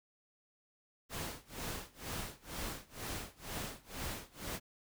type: noise with tremolo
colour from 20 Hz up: pink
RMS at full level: -40 dBFS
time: 1.09-4.6 s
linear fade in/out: 50 ms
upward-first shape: sine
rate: 2.1 Hz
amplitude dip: 95%
effects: none